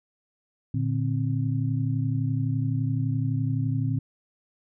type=tone cluster; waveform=sine; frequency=115.4 / 147.2 / 263.5 Hz; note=A#2 / D3 / C4; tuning=-17 / +4 / +12 cents; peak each=-25 / -28 / -31 dBFS; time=0.74-3.99 s; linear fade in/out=5 ms; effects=none